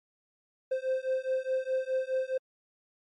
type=beating tone pair; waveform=triangle; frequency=519 / 523.8 Hz; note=C5 / C5; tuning=-14 / +2 cents; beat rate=4.8 Hz; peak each=-29 dBFS; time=0.71-2.38 s; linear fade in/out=10 ms; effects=MP3 48 kbps